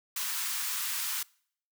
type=high-pass noise; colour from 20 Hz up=white; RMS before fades=-33 dBFS; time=0.16-1.23 s; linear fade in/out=5 ms; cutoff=940 Hz; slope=48 dB/octave; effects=noise-tail reverb RT60 0.6 s tail -25 dB re dry